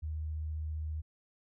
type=tone with vibrato; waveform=sine; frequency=77.6 Hz; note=D#2; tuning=4 cents flat; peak=-34 dBFS; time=0.02-1.02 s; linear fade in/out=20 ms; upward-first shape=triangle; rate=15 Hz; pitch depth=12 cents each way; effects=none